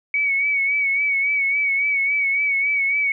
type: tone with vibrato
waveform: sine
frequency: 2247 Hz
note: C#7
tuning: 23 cents sharp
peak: -17 dBFS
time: 0.14-3.12 s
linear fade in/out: 2 ms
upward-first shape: sine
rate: 3.6 Hz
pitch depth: 46 cents each way
effects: none